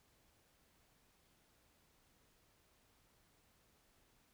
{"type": "silence", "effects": ["pink hiss -73 dBFS RMS until 4.33 s"]}